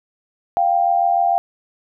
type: tone pair together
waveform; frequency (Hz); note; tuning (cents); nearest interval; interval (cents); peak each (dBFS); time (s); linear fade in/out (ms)
sine; 698.5 / 785.2; F5 / G5; 0 / +3; major second; 203; -16 / -17; 0.57-1.38; 0
effects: none